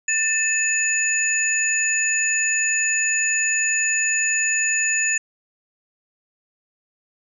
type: tone cluster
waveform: sine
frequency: 1788 / 2599 / 6890 Hz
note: A6 / E7 / A8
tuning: +27 / -25 / -37 cents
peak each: -24 / -23 / -21 dBFS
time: 0.08-5.18 s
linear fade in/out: 5 ms
effects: none